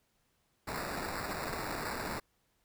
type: noise with sample-and-hold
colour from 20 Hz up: violet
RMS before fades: -38 dBFS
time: 0.67-2.2 s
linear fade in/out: 10 ms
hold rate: 3150 Hz
effects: pink hiss -75 dBFS RMS until 2.64 s